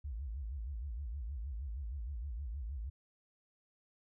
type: tone with vibrato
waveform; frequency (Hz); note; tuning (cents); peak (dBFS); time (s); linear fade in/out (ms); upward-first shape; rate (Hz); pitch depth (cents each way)
sine; 62.5; B1; +21; -38; 0.04-2.9; 10; sine; 6.4; 290
effects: none